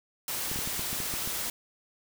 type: noise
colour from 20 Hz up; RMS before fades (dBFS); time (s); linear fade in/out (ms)
white; -33; 0.28-1.5; 2
type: clicks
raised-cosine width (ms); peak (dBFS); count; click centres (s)
3; -25; 9; 0.515 / 0.56 / 0.59 / 0.675 / 0.794 / 0.93 / 1.003 / 1.139 / 1.275
effects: none